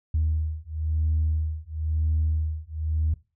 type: beating tone pair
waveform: sine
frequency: 77.78 / 78.77 Hz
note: D#2 / D#2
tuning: 0 / +22 cents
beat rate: 0.99 Hz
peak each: -25 / -25 dBFS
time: 0.14-3.14 s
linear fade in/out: 5 ms
effects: noise-tail reverb RT60 0.3 s tail -20 dB re dry + tanh soft clip ceiling -16 dBFS